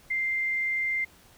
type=tone; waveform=sine; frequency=2093 Hz; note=C7; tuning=in tune; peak=-25 dBFS; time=0.1-1.05 s; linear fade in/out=10 ms; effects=pink hiss -56 dBFS RMS until 1.37 s